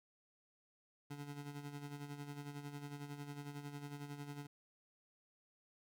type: tone with tremolo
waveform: 25% pulse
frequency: 144.1 Hz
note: D3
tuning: 33 cents flat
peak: -40 dBFS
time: 1.1-4.47 s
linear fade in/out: 10 ms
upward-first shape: sine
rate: 11 Hz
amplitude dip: 60%
effects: none